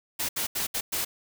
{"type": "noise bursts at uneven times", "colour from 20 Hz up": "white", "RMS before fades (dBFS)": -29, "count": 5, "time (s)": [[0.19, 0.29], [0.36, 0.47], [0.55, 0.67], [0.74, 0.81], [0.92, 1.05]], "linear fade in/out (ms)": 10, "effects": []}